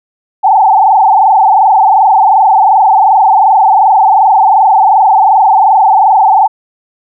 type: tone with frequency modulation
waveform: sine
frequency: 821 Hz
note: G#5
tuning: 20 cents flat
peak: -3 dBFS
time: 0.43-6.48 s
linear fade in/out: 20 ms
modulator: 22.7 Hz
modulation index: 3.3
effects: none